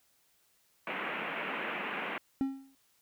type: band-pass noise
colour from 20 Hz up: white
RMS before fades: -37 dBFS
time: 0.87-2.18 s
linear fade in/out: 2 ms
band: 170 to 2700 Hz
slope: 48 dB/octave
type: tone with exponential decay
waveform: triangle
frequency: 270 Hz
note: C#4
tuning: 45 cents flat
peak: -23 dBFS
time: 2.41-2.75 s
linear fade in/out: 0 ms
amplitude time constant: 73 ms
effects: white hiss -70 dBFS RMS until 3.01 s